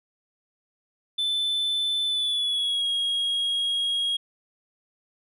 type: tone with pitch glide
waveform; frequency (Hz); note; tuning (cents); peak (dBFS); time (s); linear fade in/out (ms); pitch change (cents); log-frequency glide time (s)
sine; 3520 to 3284; A7 to G#7; 0 to -20; -20; 1.18-4.17; 10; -120; 2.06-2.89
effects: tanh soft clip ceiling -22 dBFS